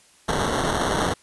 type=noise with sample-and-hold; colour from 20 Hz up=violet; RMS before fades=-23 dBFS; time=0.28-1.14 s; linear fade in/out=10 ms; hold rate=2450 Hz; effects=white hiss -55 dBFS RMS until 1.22 s + resampled to 24000 Hz